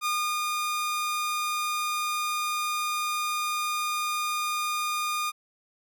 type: tone with ADSR envelope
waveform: sawtooth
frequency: 1218 Hz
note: D#6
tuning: 37 cents flat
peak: -21 dBFS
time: 0.01-5.32 s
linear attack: 46 ms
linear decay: 330 ms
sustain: -2 dB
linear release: 33 ms
effects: none